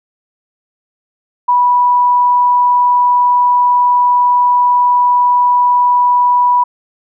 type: tone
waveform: sine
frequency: 981 Hz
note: B5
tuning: 12 cents flat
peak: -7 dBFS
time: 1.48-6.64 s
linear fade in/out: 10 ms
effects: none